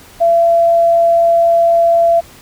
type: tone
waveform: sine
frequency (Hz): 676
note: E5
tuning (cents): +43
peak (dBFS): -7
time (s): 0.2-2.21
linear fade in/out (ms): 20
effects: pink hiss -40 dBFS RMS until 2.41 s